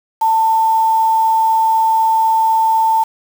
sine tone with quantisation, 892 Hz, A5, 23 cents sharp, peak -10 dBFS, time 0.21-3.04 s, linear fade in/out 10 ms, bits 5, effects none

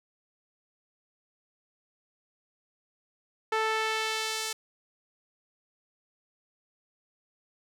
sawtooth tone with band-pass filter sweep, 440 Hz, A4, in tune, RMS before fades -30 dBFS, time 3.52-4.53 s, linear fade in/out 5 ms, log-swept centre 1300 to 6500 Hz, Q 0.8, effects none

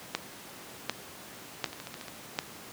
two click trains, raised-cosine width 0.2 ms, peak -10 / -23 dBFS, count 4 / 7, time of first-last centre 0.15-2.389 / 1.66-2.083 s, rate 1.34 / 14.2 Hz, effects pink hiss -46 dBFS RMS until 2.72 s + high-pass 150 Hz 12 dB/octave

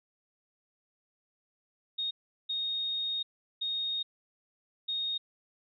sine tone bursts at uneven times, 3717 Hz, A#7, 6 cents flat, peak -30 dBFS, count 4, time 1.98-2.11 / 2.49-3.23 / 3.61-4.03 / 4.88-5.18 s, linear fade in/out 10 ms, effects none

